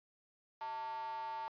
square tone with high-pass filter, 127.8 Hz, C3, 40 cents flat, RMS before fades -42 dBFS, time 0.61-1.48 s, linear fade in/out 0 ms, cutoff 890 Hz, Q 8.5, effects resampled to 11025 Hz

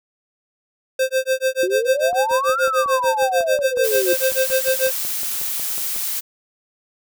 square tone with tremolo, 523.3 Hz, C5, in tune, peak -15 dBFS, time 0.99-4.92 s, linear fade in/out 5 ms, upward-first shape sine, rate 6.8 Hz, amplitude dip 100%
sine exponential two-way sweep, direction up then down, 348.9 to 1445 to 348.9 Hz, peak -19 dBFS, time 1.63-4.13 s, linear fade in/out 2 ms, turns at 2.61 s
click train, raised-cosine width 1 ms, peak -23 dBFS, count 22, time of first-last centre 2.13-5.962 s, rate 5.48 Hz
blue noise, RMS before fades -24 dBFS, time 3.83-6.21 s, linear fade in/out 20 ms
effects none

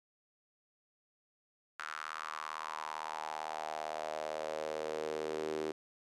sawtooth tone with high-pass filter sweep, 77.78 Hz, D#2, in tune, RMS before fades -40 dBFS, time 1.79-5.72 s, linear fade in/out 5 ms, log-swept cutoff 1400 to 370 Hz, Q 4.3, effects low-pass 8000 Hz 12 dB/octave

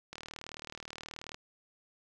click train, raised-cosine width 0.2 ms, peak -25 dBFS, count 48, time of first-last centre 0.13-1.344 s, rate 38.7 Hz, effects none

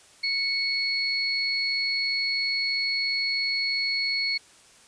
sine tone pair together, 2217 / 4360 Hz, C#7 / C#8, 0 / -29 cents, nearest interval octave, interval 1171 cents, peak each -27 / -26 dBFS, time 0.23-4.38 s, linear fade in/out 10 ms, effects white hiss -54 dBFS RMS until 4.87 s + resampled to 22050 Hz

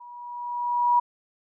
sine tone with level ramp, 966 Hz, B5, 39 cents flat, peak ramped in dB -42 to -15 dBFS, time 0-1 s, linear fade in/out 10 ms, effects none

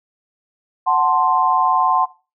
sine chord, F# diminished, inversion none, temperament equal, 740 / 880 / 1046.5 Hz, F#5 / A5 / C6, 0 / 0 / 0 cents, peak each -18 / -19 / -16 dBFS, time 0.86-2.06 s, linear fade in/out 20 ms, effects noise-tail reverb RT60 0.3 s tail -18 dB re dry

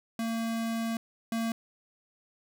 square tone pair in turn, 227.6 / 227.6 Hz, A#3 / A#3, -41 / -41 cents, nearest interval unison, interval 0 cents, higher neither, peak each -30 / -29 dBFS, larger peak second, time 0.19-0.97 / 1.32-1.52 s, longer first, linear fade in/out 2 ms, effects none

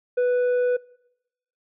sine tone with tanh clipping, 493.9 Hz, B4, in tune, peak -19 dBFS, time 0.17-0.77 s, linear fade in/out 10 ms, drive 5 dB, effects noise-tail reverb RT60 0.9 s tail -24 dB re dry

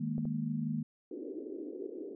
sine chord, D# suspended fourth, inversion none, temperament equal, 155.56 / 207.7 / 233.1 Hz, D#3 / G#3 / A#3, 0 / 0 / 0 cents, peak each -36 / -38 / -35 dBFS, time 0-0.83 s, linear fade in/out 10 ms
clicks, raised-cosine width 2 ms, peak -31 dBFS, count 2, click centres 0.181 / 0.254 s
white band-pass noise, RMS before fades -42 dBFS, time 1.11-2.15 s, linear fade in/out 2 ms, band 280 to 430 Hz, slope 48 dB/octave
effects none

